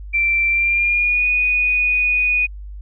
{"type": "tone with pitch glide", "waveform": "sine", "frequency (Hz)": [2349, 2474], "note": ["D7", "D#7"], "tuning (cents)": [0, -10], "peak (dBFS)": -14, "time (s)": [0.13, 2.47], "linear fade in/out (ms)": 20, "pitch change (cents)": 90, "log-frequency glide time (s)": [0.49, 1.28], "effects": ["added 50 Hz sine -30 dBFS peak until 2.81 s"]}